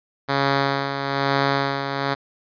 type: tone with tremolo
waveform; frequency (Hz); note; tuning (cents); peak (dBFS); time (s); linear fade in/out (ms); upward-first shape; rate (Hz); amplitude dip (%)
5% pulse; 138.59; C#3; 0; -6; 0.28-2.15; 20; sine; 1.1; 55
effects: resampled to 11025 Hz